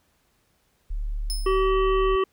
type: tone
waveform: sine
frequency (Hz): 36.71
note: D1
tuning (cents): 0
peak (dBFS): -25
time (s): 0.9-2.16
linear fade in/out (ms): 10
type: tone with exponential decay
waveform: 25% pulse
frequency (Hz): 5200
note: E8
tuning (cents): -24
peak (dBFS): -22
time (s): 1.3-1.71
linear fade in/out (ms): 0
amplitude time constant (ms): 87
type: harmonic tone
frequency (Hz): 381.7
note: G4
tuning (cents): -46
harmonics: 1 / 3 / 5 / 7 / 8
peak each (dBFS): -20 / -25 / -38 / -38 / -39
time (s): 1.46-2.24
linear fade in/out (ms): 5
effects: pink hiss -67 dBFS RMS until 2.32 s